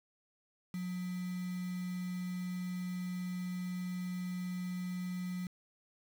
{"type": "tone with quantisation", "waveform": "sine", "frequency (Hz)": 180.8, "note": "F#3", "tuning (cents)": -40, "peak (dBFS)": -36, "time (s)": [0.74, 5.47], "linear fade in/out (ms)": 2, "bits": 8, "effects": []}